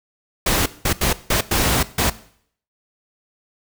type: noise bursts at uneven times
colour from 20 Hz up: pink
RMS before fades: -18 dBFS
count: 6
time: 0.46-0.66 / 0.85-0.93 / 1.01-1.13 / 1.3-1.41 / 1.51-1.83 / 1.98-2.1 s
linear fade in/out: 5 ms
effects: noise-tail reverb RT60 0.6 s tail -17 dB re dry